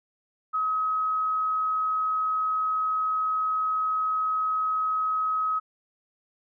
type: tone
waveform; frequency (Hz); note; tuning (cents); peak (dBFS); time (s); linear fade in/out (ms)
sine; 1273; D#6; +39; -23; 0.53-5.6; 20
effects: none

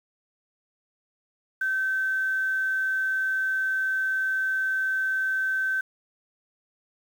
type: tone with quantisation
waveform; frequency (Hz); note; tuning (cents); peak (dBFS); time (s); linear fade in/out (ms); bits
sine; 1541; G6; -30; -23; 1.61-5.81; 5; 8
effects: none

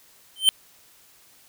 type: tone with exponential growth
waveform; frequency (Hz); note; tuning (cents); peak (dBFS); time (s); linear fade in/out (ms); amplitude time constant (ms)
square; 3104; G7; -18; -10; 0.36-0.49; 0; 28
effects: white hiss -55 dBFS RMS until 1.48 s

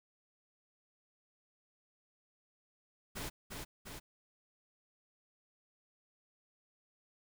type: noise with echo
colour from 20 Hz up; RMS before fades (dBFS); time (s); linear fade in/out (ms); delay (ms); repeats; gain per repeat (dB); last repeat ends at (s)
pink; -41; 3.15-3.3; 20; 350; 2; -3; 4
effects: none

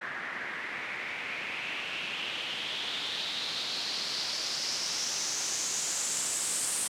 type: noise with low-pass filter sweep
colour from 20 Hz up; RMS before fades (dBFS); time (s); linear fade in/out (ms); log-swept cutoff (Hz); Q
white; -34; 0.01-6.88; 10; 1700 to 8900; 4
effects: high-pass 150 Hz 12 dB/octave

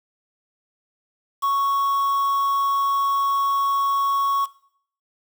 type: tone with quantisation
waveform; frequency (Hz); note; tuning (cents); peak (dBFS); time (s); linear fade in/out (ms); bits
triangle; 1108.7; C#6; 0; -16; 1.42-4.46; 20; 6
effects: noise-tail reverb RT60 0.6 s tail -18 dB re dry

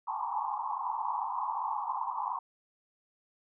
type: band-pass noise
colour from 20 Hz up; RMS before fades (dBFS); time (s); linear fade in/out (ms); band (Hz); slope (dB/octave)
pink; -34; 0.07-2.39; 5; 820 to 1100; 96
effects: none

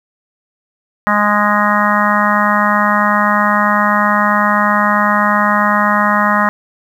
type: harmonic tone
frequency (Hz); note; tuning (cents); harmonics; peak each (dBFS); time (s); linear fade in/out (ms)
207.7; G#3; 0; 1 / 3 / 4 / 5 / 6 / 7 / 8 / 9; -17 / -20 / -20 / -16 / -16 / -22 / -22 / -18; 1.07-6.49; 0
effects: 7-bit

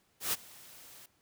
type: noise with ADSR envelope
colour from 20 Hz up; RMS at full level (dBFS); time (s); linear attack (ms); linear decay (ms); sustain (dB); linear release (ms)
white; -30; 0.2-1.06; 130; 26; -23; 4
effects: pink hiss -71 dBFS RMS until 1.21 s + high-pass 60 Hz 12 dB/octave

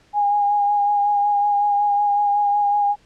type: tone with vibrato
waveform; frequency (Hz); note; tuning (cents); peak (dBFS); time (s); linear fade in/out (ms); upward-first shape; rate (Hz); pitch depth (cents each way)
sine; 819; G#5; -24; -15; 0.13-2.96; 50; sine; 5.4; 20
effects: pink hiss -56 dBFS RMS until 3.05 s + low-pass 6000 Hz 12 dB/octave

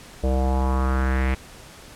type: tone with low-pass filter sweep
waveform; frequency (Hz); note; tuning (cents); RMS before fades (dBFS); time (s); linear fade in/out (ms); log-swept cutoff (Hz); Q
square; 65.41; C2; 0; -21; 0.23-1.35; 10; 560 to 2300; 3.4
effects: pink hiss -44 dBFS RMS until 1.95 s + low-pass 11000 Hz 12 dB/octave

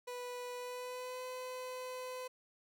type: tone with pitch glide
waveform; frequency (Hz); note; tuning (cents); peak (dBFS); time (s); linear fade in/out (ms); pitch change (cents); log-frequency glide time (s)
30% pulse; 492.7 to 507.7; B4 to B4; -4 to +48; -39; 0.07-2.28; 10; +52; 0.56-1.24
effects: none

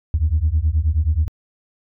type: beating tone pair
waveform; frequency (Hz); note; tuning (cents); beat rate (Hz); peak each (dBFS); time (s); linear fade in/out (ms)
sine; 73.42 / 82.82; D2 / E2; 0 / +9; 9.4; -17; 0.14-1.28; 0
effects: tanh soft clip ceiling -9 dBFS

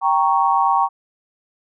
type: chord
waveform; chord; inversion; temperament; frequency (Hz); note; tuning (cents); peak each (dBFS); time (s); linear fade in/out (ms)
sine; G diminished; none; equal; 784 / 932.3 / 1108.7; G5 / Bb5 / Db6; 0 / 0 / 0; -18; 0.01-0.89; 50
effects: none

